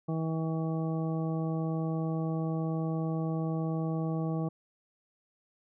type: harmonic tone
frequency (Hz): 161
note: E3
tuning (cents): -41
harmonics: 1 / 2 / 3 / 4 / 5 / 7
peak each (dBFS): -30 / -36 / -40 / -42 / -44 / -47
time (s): 0.08-4.49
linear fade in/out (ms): 10
effects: none